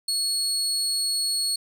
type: tone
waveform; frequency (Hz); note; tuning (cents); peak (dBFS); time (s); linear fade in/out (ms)
30% pulse; 4351; C#8; -33; -20; 0.08-1.56; 5
effects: none